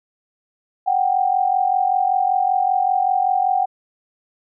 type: tone pair together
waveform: sine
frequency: 738.8 / 784 Hz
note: F#5 / G5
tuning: -3 / 0 cents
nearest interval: minor second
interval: 103 cents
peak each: -18 dBFS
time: 0.86-3.66 s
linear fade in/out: 20 ms
effects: none